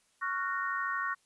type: chord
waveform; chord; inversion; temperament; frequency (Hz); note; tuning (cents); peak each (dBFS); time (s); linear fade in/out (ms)
sine; Gb major seventh; second; just; 1110 / 1387.5 / 1480 / 1850; Db6 / F6 / Gb6 / Bb6; +2 / -12 / 0 / -14; -34 / -39 / -37 / -36; 0.21-1.15; 20
effects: white hiss -70 dBFS RMS until 1.25 s + resampled to 24000 Hz